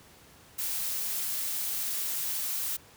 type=noise; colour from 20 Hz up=blue; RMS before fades=-32 dBFS; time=0.58-2.77 s; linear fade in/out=10 ms; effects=pink hiss -55 dBFS RMS until 2.96 s + high-pass 60 Hz 12 dB/octave